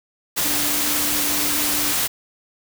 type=tone in noise; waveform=sine; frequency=293.7 Hz; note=D4; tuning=in tune; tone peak=-30 dBFS; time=0.44-1.93 s; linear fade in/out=20 ms; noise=white; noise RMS=-21 dBFS; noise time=0.36-2.08 s; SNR=-12 dB; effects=none